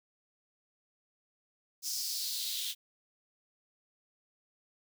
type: noise with high-pass filter sweep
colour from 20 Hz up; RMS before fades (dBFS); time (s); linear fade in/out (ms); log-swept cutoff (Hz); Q
white; -36; 1.82-2.75; 50; 5600 to 3300; 4.1
effects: none